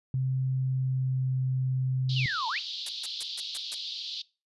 sine tone with pitch glide, 130.9 to 129.85 Hz, C3 to C3, +1 to -13 cents, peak -25 dBFS, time 0.14-2.26 s, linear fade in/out 2 ms, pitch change -14 cents, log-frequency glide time 0.54-1.42 s
white band-pass noise, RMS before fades -37 dBFS, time 2.09-4.22 s, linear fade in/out 5 ms, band 3300 to 4500 Hz, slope 48 dB/octave
sine exponential two-way sweep, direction down then up, 3200 to 864 to 3200 Hz, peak -29 dBFS, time 2.15-2.6 s, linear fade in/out 20 ms, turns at 2.48 s
blue noise bursts, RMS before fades -33 dBFS, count 6, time 2.86-3.746 s, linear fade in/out 5 ms, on 31 ms, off 140 ms
effects noise-tail reverb RT60 0.3 s tail -22 dB re dry + resampled to 24000 Hz

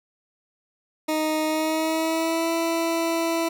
20% pulse tone with pitch glide, 311.1 to 331.5 Hz, D#4 to E4, 0 to +10 cents, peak -17 dBFS, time 1.08-3.49 s, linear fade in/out 10 ms, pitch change +110 cents, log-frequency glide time 1.46-2.51 s, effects none

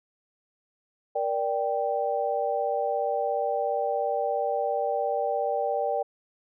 sine chord, G minor, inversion first, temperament equal with one note detuned, 470.2 / 587.3 / 784 Hz, Bb4 / D5 / G5, +15 / 0 / 0 cents, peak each -30 / -28 / -28 dBFS, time 1.15-6.03 s, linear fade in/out 10 ms, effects none

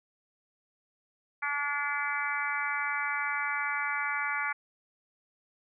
harmonic tone with a mistuned harmonic, 287.4 Hz, D4, 37 cents flat, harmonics 3 / 4 / 5 / 6 / 7 / 8, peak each -38 / -36 / -34 / -37 / -35 / -37 dBFS, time 1.42-4.53 s, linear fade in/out 10 ms, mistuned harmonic 7, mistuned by +26 cents, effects none

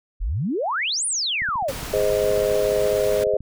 sine exponential two-way sweep, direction up then down, 35.65 to 9956 to 495.4 Hz, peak -21 dBFS, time 0.2-1.72 s, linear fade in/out 20 ms, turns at 1.06 s
click train, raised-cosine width 5 ms, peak -27 dBFS, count 30, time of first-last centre 1.42-3.406 s, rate 14.6 Hz
pink noise, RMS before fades -32 dBFS, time 1.68-3.24 s, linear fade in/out 5 ms
sine chord, Ab major, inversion none, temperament just, 415.3 / 519.1 / 623 Hz, Ab4 / C5 / Eb5, 0 / -14 / +2 cents, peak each -22 dBFS, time 1.93-3.37 s, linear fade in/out 5 ms
effects none

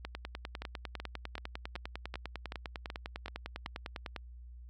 two click trains, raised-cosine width 0.3 ms, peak -24 / -23 dBFS, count 9 / 42, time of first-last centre 0.62-3.662 / 0.05-4.162 s, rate 2.63 / 9.97 Hz, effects added 60 Hz sine -47 dBFS peak until 4.69 s

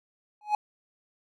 triangle tone with exponential growth, 840 Hz, G#5, 19 cents sharp, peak -16 dBFS, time 0.41-0.55 s, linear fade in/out 2 ms, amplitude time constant 29 ms, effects none

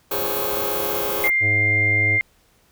sawtooth chord, Db major seventh, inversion first, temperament just, 346.5 / 415.8 / 519.7 / 554.4 Hz, F4 / Ab4 / C5 / Db5, -14 / +2 / -12 / 0 cents, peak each -29 / -23 / -27 / -27 dBFS, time 0.11-1.28 s, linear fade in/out 5 ms
white band-stop noise, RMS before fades -26 dBFS, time 0.11-1.3 s, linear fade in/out 5 ms, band 1300 to 14000 Hz, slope 24 dB/octave
sine tone, 2100 Hz, C7, 6 cents sharp, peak -16 dBFS, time 1.24-2.21 s, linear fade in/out 0 ms
harmonic tone, 103 Hz, G#2, 14 cents flat, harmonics 1 / 3 / 4 / 5 / 6 / 7, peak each -23 / -33 / -35 / -37 / -39 / -40 dBFS, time 1.4-2.2 s, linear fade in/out 50 ms
effects pink hiss -59 dBFS RMS until 2.71 s

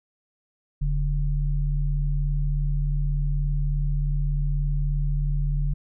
sine tone pair together, 40.4 / 143.8 Hz, E1 / D3, -34 / -36 cents, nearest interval octave + minor seventh, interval 2198 cents, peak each -22 / -26 dBFS, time 0.81-5.74 s, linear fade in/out 10 ms, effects none

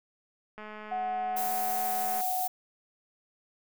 click train, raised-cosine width 0.5 ms, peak -29 dBFS, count 348, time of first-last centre 0.58-2.209 s, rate 213 Hz
sine tone, 740 Hz, F#5, in tune, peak -29 dBFS, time 0.91-2.48 s, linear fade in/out 10 ms
violet noise, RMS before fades -34 dBFS, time 1.36-2.48 s, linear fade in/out 10 ms
effects none

